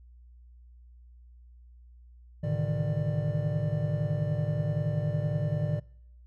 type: tone cluster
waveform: triangle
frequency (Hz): 107.4 / 131.3 / 149.7 / 160.3 / 593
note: A2 / C3 / D3 / E3 / D5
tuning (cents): -41 / +6 / +33 / -48 / +17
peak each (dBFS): -30 / -33 / -28 / -32 / -35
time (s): 2.43-5.8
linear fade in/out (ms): 10
effects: noise-tail reverb RT60 0.7 s tail -24 dB re dry + added 60 Hz sine -50 dBFS peak until 6.26 s